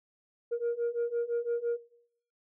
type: beating tone pair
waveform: sine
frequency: 468.8 / 474.7 Hz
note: A#4 / A#4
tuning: +10 / +31 cents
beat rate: 5.9 Hz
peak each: -30 dBFS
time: 0.51-1.78 s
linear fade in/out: 20 ms
effects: noise-tail reverb RT60 0.7 s tail -21 dB re dry + tanh soft clip ceiling -25 dBFS